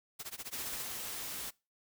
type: noise with tremolo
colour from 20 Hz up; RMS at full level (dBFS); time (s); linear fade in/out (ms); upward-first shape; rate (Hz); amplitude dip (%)
white; -41; 0.19-0.83; 10; sine; 15; 95
type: noise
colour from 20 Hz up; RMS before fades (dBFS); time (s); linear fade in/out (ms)
white; -41; 0.52-1.51; 20
effects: noise-tail reverb RT60 0.3 s tail -24 dB re dry